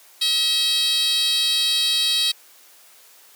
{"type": "tone with high-pass filter", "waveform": "10% pulse", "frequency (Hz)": 642, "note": "E5", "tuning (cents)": -46, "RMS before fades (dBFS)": -20, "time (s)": [0.21, 2.32], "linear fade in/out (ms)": 10, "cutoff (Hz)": 4000, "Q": 4, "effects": ["white hiss -50 dBFS RMS until 3.35 s", "high-pass 400 Hz 12 dB/octave"]}